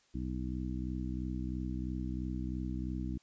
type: harmonic tone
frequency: 63 Hz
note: B1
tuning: 35 cents sharp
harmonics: 1 / 2 / 3 / 4 / 5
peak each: -38 / -42 / -41 / -42 / -43 dBFS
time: 0.14-3.18 s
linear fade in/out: 10 ms
effects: white hiss -69 dBFS RMS until 3.22 s + resampled to 16000 Hz